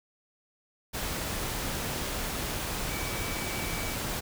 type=tone in noise; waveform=sine; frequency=2289 Hz; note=D7; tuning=45 cents flat; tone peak=-40 dBFS; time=2.89-3.96 s; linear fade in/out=20 ms; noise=pink; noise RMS=-33 dBFS; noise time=0.93-4.21 s; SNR=-10 dB; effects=none